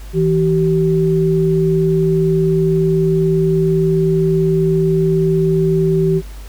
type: tone pair together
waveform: sine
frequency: 161.5 / 383.5 Hz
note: E3 / G4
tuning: -35 / -38 cents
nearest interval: octave + minor third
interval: 1497 cents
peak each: -14 dBFS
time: 0.13-6.22 s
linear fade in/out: 50 ms
effects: added 50 Hz sine -29 dBFS peak until 6.48 s + pink hiss -42 dBFS RMS until 6.48 s